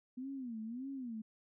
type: tone with vibrato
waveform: sine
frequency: 245 Hz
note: B3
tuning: 14 cents flat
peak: -40 dBFS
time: 0.17-1.22 s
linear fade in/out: 10 ms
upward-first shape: sine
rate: 1.7 Hz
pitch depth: 200 cents each way
effects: none